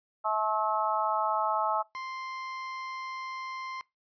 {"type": "harmonic tone", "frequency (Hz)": 215.8, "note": "A3", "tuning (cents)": -33, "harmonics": [3, 4, 5, 6], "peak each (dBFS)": [-33, -30, -32, -31], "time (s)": [0.24, 1.83], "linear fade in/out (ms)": 20}
{"type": "tone", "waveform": "30% pulse", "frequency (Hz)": 1046.5, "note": "C6", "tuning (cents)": 0, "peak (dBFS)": -33, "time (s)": [1.95, 3.81], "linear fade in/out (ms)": 0}
{"effects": ["noise-tail reverb RT60 0.2 s tail -22 dB re dry", "resampled to 11025 Hz"]}